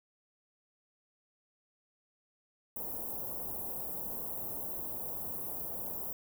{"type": "band-stop noise", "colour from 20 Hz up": "white", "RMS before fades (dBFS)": -39, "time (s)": [2.76, 6.13], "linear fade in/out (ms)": 2, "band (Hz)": [840, 13000], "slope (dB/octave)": 24, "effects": []}